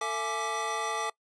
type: tone cluster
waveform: square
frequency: 447.6 / 672 / 846 / 1177 / 1964 Hz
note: A4 / E5 / G#5 / D6 / B6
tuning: +30 / +33 / +32 / +3 / -10 cents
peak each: -38 / -40 / -36 / -34 / -40 dBFS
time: 0.01-1.1 s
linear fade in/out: 5 ms
effects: noise-tail reverb RT60 0.1 s tail -22 dB re dry + resampled to 22050 Hz